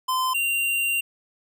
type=tone pair in turn; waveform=square; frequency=1029 / 2771 Hz; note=C6 / F7; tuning=-29 / -14 cents; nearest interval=octave + perfect fourth; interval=1715 cents; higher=second; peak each=-22 dBFS; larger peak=neither; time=0.08-0.34 / 0.34-1.01 s; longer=second; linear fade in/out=10 ms; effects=none